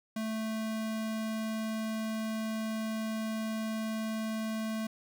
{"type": "tone", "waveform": "square", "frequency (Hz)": 220.1, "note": "A3", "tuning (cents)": 1, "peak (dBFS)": -33, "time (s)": [0.16, 4.87], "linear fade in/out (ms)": 5, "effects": []}